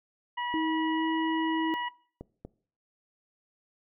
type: harmonic tone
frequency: 970 Hz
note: B5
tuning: 31 cents flat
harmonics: 1 / 2 / 3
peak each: -31 / -37 / -41 dBFS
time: 0.37-1.89 s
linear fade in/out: 10 ms
type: tone with pitch glide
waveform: sine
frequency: 317.5 to 321.2 Hz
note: D#4 to E4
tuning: +35 to -45 cents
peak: -27 dBFS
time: 0.54-1.74 s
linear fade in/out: 0 ms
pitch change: +20 cents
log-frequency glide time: 0.94-1.04 s
type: clicks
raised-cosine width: 2 ms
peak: -27 dBFS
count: 2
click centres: 2.21 / 2.45 s
effects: noise-tail reverb RT60 0.5 s tail -21 dB re dry